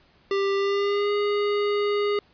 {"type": "tone with pitch glide", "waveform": "square", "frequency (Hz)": [394.8, 411.1], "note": ["G4", "G#4"], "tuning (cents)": [12, -18], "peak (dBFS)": -22, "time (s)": [0.31, 2.19], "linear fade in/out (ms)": 2, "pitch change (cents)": 70, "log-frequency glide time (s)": [0.56, 1.12], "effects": ["pink hiss -59 dBFS RMS until 2.33 s", "resampled to 11025 Hz"]}